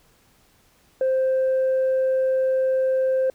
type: tone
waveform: sine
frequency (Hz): 523.3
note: C5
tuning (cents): 0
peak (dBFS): -16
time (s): 1.01-3.3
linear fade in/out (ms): 2
effects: tanh soft clip ceiling -16 dBFS + pink hiss -59 dBFS RMS until 3.34 s